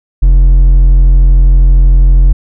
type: tone with hard clipping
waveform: triangle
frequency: 43.65 Hz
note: F1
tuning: in tune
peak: -3 dBFS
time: 0.22-2.33 s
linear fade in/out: 10 ms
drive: 7 dB
effects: none